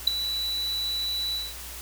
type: tone with ADSR envelope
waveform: triangle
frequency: 3951 Hz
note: B7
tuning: in tune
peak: -10 dBFS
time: 0.07-1.55 s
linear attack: 7 ms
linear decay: 4 ms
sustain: -15 dB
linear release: 210 ms
effects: added 60 Hz sine -43 dBFS peak until 1.81 s + white hiss -40 dBFS RMS until 1.81 s